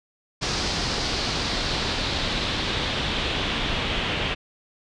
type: noise with low-pass filter sweep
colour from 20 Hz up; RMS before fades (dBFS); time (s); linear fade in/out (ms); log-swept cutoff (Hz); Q
pink; -26; 0.41-4.35; 20; 5100 to 3000; 2.6
effects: resampled to 22050 Hz